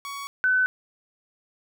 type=tone pair in turn; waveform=sawtooth / sine; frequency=1121 / 1509.9 Hz; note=C#6 / F#6; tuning=+19 / +35 cents; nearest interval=perfect fourth; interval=516 cents; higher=second; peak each=-29 / -18 dBFS; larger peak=second; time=0.05-0.27 / 0.44-0.66 s; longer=neither; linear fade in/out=0 ms; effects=none